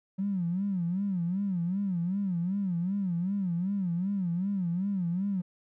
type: tone with vibrato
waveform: triangle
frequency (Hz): 185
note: F#3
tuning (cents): 0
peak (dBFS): -23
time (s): 0.18-5.42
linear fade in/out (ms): 20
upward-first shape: sine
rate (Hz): 2.6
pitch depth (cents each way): 160
effects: tanh soft clip ceiling -25 dBFS